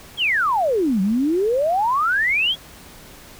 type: exponential two-way sweep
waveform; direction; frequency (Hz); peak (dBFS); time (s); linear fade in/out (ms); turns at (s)
sine; down then up; 3417 to 183.4 to 3417; -16; 0.17-2.56; 50; 1.01
effects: pink hiss -43 dBFS RMS until 3.39 s